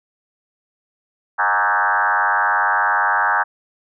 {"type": "tone with frequency modulation", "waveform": "sine", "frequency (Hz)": 1221, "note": "D#6", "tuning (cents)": -33, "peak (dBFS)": -14, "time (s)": [1.38, 3.44], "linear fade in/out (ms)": 20, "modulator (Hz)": 97.5, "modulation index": 4.7, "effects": []}